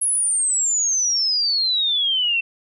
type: exponential sweep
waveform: sine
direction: down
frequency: 10770 to 2666 Hz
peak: -17 dBFS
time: 0.01-2.41 s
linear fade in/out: 10 ms
effects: none